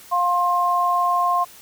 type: tone pair together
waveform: sine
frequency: 707 / 1060 Hz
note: F5 / C6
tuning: +21 / +22 cents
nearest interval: perfect fifth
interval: 701 cents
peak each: -21 / -18 dBFS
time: 0.11-1.45 s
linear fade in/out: 20 ms
effects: white hiss -45 dBFS RMS until 1.61 s